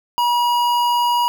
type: tone with notch filter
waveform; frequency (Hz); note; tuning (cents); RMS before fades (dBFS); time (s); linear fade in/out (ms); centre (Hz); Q
square; 962; B5; -46; -17; 0.18-1.28; 0; 8300; 0.83
effects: 8-bit